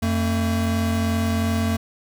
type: tone pair together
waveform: square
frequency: 89.54 / 225.8 Hz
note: F2 / A3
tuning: +44 / +45 cents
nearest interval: octave + major third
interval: 1601 cents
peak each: -23 dBFS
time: 0.02-1.77 s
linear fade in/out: 10 ms
effects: none